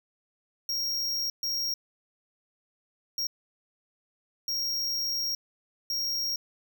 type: tone bursts at uneven times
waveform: square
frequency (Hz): 5588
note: F8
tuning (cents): 0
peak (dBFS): -28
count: 5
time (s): 0.69-1.3 / 1.43-1.74 / 3.18-3.27 / 4.48-5.35 / 5.9-6.36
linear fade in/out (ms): 2
effects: none